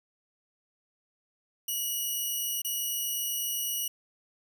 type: tone with dropouts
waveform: 5% pulse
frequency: 2913 Hz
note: F#7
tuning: 28 cents flat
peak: -21 dBFS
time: 1.68-3.88 s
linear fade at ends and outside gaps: 5 ms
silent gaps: 2.619-2.646 s
effects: none